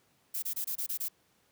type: noise bursts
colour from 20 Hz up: violet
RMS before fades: -34 dBFS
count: 7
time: 0.34-1.086 s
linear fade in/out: 10 ms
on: 86 ms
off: 24 ms
effects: pink hiss -69 dBFS RMS until 1.51 s + high-pass 100 Hz 12 dB/octave